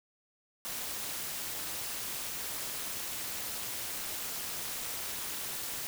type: noise with amplitude modulation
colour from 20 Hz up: white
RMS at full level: -35 dBFS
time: 0.65-5.87 s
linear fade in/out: 0 ms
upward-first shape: sine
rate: 232 Hz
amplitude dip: 65%
effects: none